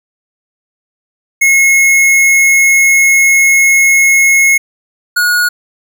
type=tone pair in turn; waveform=square; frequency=2171 / 1449 Hz; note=C#7 / F#6; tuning=-37 / -37 cents; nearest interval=perfect fifth; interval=700 cents; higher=first; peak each=-6 / -9 dBFS; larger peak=first; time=1.41-4.58 / 5.16-5.49 s; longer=first; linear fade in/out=10 ms; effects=none